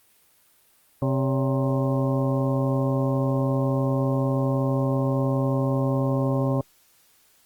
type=harmonic tone with a mistuned harmonic; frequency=132.2 Hz; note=C3; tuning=18 cents sharp; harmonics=1 / 2 / 3 / 4 / 5 / 6 / 7 / 8; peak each=-23 / -26 / -32 / -28 / -38 / -39 / -39 / -36 dBFS; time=1.02-6.61 s; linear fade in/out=2 ms; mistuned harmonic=4; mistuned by=+91 cents; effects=white hiss -60 dBFS RMS until 7.45 s + Opus 32 kbps